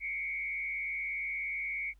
sine tone with frequency modulation, 2217 Hz, C#7, in tune, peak -33 dBFS, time 0-1.94 s, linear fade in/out 50 ms, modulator 83.1 Hz, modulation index 1.1, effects added 48 Hz sine -57 dBFS peak until 1.99 s + pink hiss -75 dBFS RMS until 1.99 s

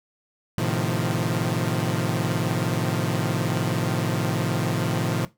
sawtooth chord, F dominant seventh, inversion first, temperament equal with one note detuned, 110 / 129.16 / 155.56 / 174.61 Hz, A2 / C3 / Eb3 / F3, 0 / -22 / 0 / 0 cents, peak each -24 dBFS, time 0.58-5.25 s, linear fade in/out 0 ms, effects noise-tail reverb RT60 0.2 s tail -17 dB re dry

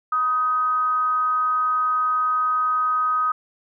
sine tone with frequency modulation, 1255 Hz, D#6, 15 cents sharp, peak -18 dBFS, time 0.12-3.32 s, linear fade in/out 5 ms, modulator 271 Hz, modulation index 0.26, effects none

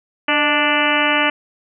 harmonic tone with a mistuned harmonic, 293.7 Hz, D4, in tune, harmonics 1 / 2 / 3 / 4 / 5 / 6 / 7 / 8 / 9 / 10, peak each -23 / -23 / -23 / -23 / -23 / -23 / -23 / -23 / -23 / -23 dBFS, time 0.28-1.3 s, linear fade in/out 5 ms, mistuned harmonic 2, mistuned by +51 cents, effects none

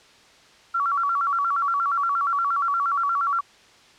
sine tone with vibrato, 1244.5 Hz, D#6, in tune, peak -20 dBFS, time 0.74-3.41 s, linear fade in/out 10 ms, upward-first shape square, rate 8.5 Hz, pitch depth 160 cents each way, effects white hiss -52 dBFS RMS until 3.98 s + low-pass 5000 Hz 12 dB/octave

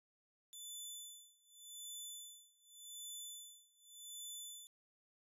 15% pulse tone with tremolo, 3503 Hz, A7, 8 cents flat, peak -39 dBFS, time 0.53-4.67 s, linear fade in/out 0 ms, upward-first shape sine, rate 0.86 Hz, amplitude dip 95%, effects resampled to 32000 Hz

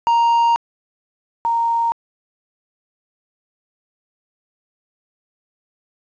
triangle / sine tone pair in turn, 933 / 927.8 Hz, A#5 / A#5, +1 / -8 cents, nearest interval unison, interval 9 cents, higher first, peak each -10 / -15 dBFS, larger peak first, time 0.07-0.56 / 1.45-1.92 s, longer first, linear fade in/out 0 ms, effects resampled to 16000 Hz + 8-bit

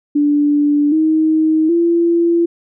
sine tone with pitch steps, 292.2 / 315 / 339.5 Hz, D4 / D#4 / F4, -9 / +21 / -49 cents, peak -10 dBFS, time 0.15-2.46 s, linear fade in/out 10 ms, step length 770 ms, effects none

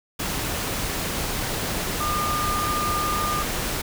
sine tone in noise, 1208 Hz, D6, 48 cents sharp, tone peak -24 dBFS, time 2-3.43 s, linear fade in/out 10 ms, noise pink, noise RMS -27 dBFS, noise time 0.19-3.82 s, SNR 0 dB, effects none

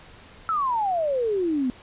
sine exponential sweep, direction down, 1347 to 243.9 Hz, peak -21 dBFS, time 0.49-1.7 s, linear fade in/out 0 ms, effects pink hiss -48 dBFS RMS until 1.82 s + resampled to 8000 Hz

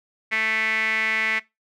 sawtooth tone with band-pass filter, 220 Hz, A3, in tune, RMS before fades -23 dBFS, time 0.31-1.4 s, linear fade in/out 20 ms, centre 2100 Hz, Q 8.6, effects noise-tail reverb RT60 0.2 s tail -20 dB re dry

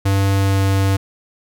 square tone with pitch glide, 98 to 97.32 Hz, G2 to G2, 0 to -12 cents, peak -14 dBFS, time 0.05-0.97 s, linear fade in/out 10 ms, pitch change -12 cents, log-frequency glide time 0.35-0.6 s, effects none

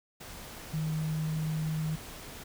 sine tone in noise, 156.8 Hz, D#3, 14 cents sharp, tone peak -29 dBFS, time 0.73-1.96 s, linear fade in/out 10 ms, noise pink, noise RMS -45 dBFS, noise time 0.2-2.44 s, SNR +13 dB, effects none

